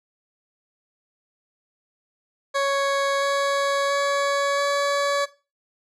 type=tone with pitch steps; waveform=20% pulse; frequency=555 / 558.9 / 562.7 / 566.7 Hz; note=C#5 / C#5 / C#5 / C#5; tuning=+2 / +14 / +26 / +38 cents; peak=-15 dBFS; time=2.54-5.26 s; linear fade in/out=20 ms; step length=680 ms; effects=noise-tail reverb RT60 0.3 s tail -17 dB re dry + low-pass 7000 Hz 12 dB/octave